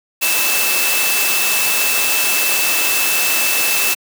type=tone in noise; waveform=sine; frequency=2637 Hz; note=E7; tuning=in tune; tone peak=-19 dBFS; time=0.21-3.95 s; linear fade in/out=20 ms; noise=white; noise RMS=-17 dBFS; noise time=0.21-3.95 s; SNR=-5 dB; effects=high-pass 300 Hz 12 dB/octave